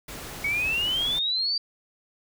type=noise; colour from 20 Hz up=pink; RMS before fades=-38 dBFS; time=0.08-1.19 s; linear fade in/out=5 ms
type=exponential sweep; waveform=sine; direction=up; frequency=2217 to 4700 Hz; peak=-23 dBFS; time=0.44-1.58 s; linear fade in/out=5 ms
effects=none